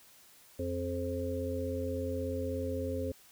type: harmonic tone with a mistuned harmonic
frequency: 87.7 Hz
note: F2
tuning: 8 cents sharp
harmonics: 1 / 3 / 5 / 6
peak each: -37 / -38 / -39 / -37 dBFS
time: 0.59-3.12 s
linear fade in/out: 5 ms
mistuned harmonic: 5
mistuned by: -35 cents
effects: white hiss -59 dBFS RMS until 3.31 s